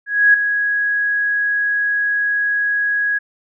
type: tone with ADSR envelope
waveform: sine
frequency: 1661.2 Hz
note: G#6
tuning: in tune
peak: -6 dBFS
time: 0.06-3.19 s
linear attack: 280 ms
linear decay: 4 ms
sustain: -9 dB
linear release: 16 ms
effects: none